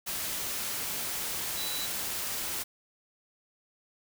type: tone in noise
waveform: sine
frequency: 3951 Hz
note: B7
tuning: in tune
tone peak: -36 dBFS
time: 1.56-1.87 s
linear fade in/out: 20 ms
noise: white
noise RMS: -34 dBFS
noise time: 0.06-2.64 s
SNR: -5 dB
effects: none